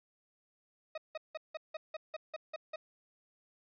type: tone bursts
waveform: 40% pulse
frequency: 628 Hz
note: D#5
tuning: 16 cents sharp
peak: -37 dBFS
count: 10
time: 0.95-2.76 s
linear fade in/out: 5 ms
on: 28 ms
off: 170 ms
effects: resampled to 11025 Hz